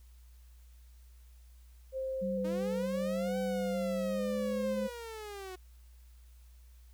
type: tone with vibrato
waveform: sine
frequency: 519 Hz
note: C5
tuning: 14 cents flat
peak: -33 dBFS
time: 1.92-4.91 s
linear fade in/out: 50 ms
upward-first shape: square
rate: 1.1 Hz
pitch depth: 26 cents each way
type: tone with pitch glide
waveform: sine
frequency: 192.7 to 207.7 Hz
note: G3 to G#3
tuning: -29 to 0 cents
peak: -34 dBFS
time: 2.21-4.88 s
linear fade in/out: 20 ms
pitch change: +129 cents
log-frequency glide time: 4.05-4.34 s
type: linear two-way sweep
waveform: sawtooth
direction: up then down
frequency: 300.6 to 765 to 364.2 Hz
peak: -38 dBFS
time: 2.44-5.56 s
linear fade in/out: 10 ms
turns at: 3.38 s
effects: added 60 Hz sine -53 dBFS peak until 6.93 s + white hiss -69 dBFS RMS until 6.93 s